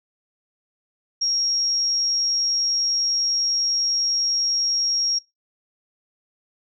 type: tone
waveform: sine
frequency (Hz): 5590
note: F8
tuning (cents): +1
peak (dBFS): -19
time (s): 1.21-5.19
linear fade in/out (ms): 10
effects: noise-tail reverb RT60 0.2 s tail -22 dB re dry